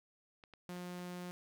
clicks, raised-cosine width 0.3 ms, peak -39 dBFS, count 4, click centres 0.438 / 0.537 / 0.765 / 0.991 s
sawtooth tone, 178.3 Hz, F3, 36 cents sharp, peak -39 dBFS, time 0.69-1.31 s, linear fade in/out 0 ms
effects none

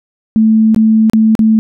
sine tone with dropouts, 220 Hz, A3, in tune, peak -5 dBFS, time 0.36-1.59 s, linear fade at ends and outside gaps 0 ms, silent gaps 0.746-0.762 / 1.098-1.134 / 1.352-1.392 s, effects none

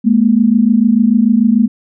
sine tone pair together, 212.1 / 238.9 Hz, G#3 / A#3, +37 / +43 cents, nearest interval major second, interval 206 cents, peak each -10 dBFS, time 0.04-1.68 s, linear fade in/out 20 ms, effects none

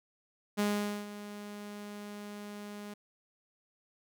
sawtooth tone with ADSR envelope, 206.4 Hz, G#3, 10 cents flat, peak -23 dBFS, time 0.57-2.94 s, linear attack 26 ms, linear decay 460 ms, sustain -15 dB, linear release 6 ms, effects none

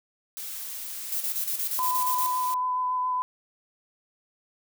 blue noise, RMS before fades -36 dBFS, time 0.37-2.54 s, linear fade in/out 0 ms
violet noise bursts, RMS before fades -29 dBFS, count 10, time 1.12-2.266 s, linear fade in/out 2 ms, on 84 ms, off 34 ms
sine tone with vibrato, 1006 Hz, B5, 32 cents sharp, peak -24 dBFS, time 1.79-3.22 s, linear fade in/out 0 ms, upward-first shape sine, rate 7.2 Hz, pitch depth 11 cents each way
effects none

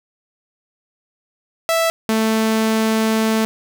sawtooth tone pair in turn, 659 / 220.9 Hz, E5 / A3, -1 / +7 cents, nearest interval octave + perfect fifth, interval 1892 cents, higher first, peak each -11 dBFS, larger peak neither, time 1.69-1.9 / 2.09-3.45 s, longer second, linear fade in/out 0 ms, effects none

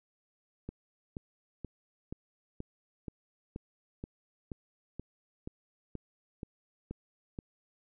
click train, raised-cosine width 3 ms, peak -26 dBFS, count 15, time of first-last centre 0.69-7.389 s, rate 2.09 Hz, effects none

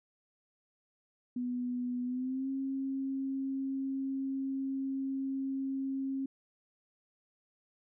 sine tone with pitch glide, 246.9 to 269.2 Hz, B3 to C4, 0 to +49 cents, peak -32 dBFS, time 1.36-6.26 s, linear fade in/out 5 ms, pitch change +149 cents, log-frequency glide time 2.04-2.49 s, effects none

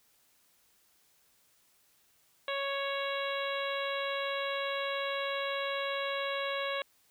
harmonic tone, 554.4 Hz, C#5, in tune, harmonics 1 / 2 / 3 / 4 / 5 / 6 / 7, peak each -35 / -38 / -40 / -41 / -42 / -43 / -43 dBFS, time 2.48-6.82 s, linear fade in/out 2 ms, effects white hiss -68 dBFS RMS until 7.1 s

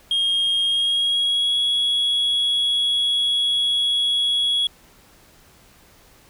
sine tone with pitch glide, 3242 to 3345 Hz, G#7 to G#7, -42 to +12 cents, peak -15 dBFS, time 0.11-4.67 s, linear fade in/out 2 ms, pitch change +54 cents, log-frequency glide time 0.65-1.58 s, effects tanh soft clip ceiling -16 dBFS + pink hiss -52 dBFS RMS until 6.29 s

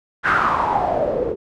white noise with low-pass filter sweep, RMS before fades -19 dBFS, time 0.23-1.36 s, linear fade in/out 50 ms, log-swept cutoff 1600 to 410 Hz, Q 6.6, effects none

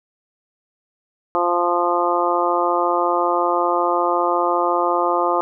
harmonic tone, 174.61 Hz, F3, in tune, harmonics 2 / 3 / 4 / 5 / 6 / 7, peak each -23 / -23 / -23 / -23 / -23 / -23 dBFS, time 1.35-5.41 s, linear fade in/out 0 ms, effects none

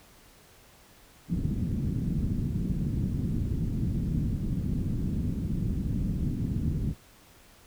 white low-pass noise, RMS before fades -29 dBFS, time 1.28-6.95 s, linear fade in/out 50 ms, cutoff 220 Hz, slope 24 dB/octave, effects pink hiss -56 dBFS RMS until 7.66 s

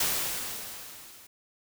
white noise with level ramp, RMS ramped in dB -26 to -52 dBFS, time 0-1.27 s, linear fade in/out 5 ms, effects none

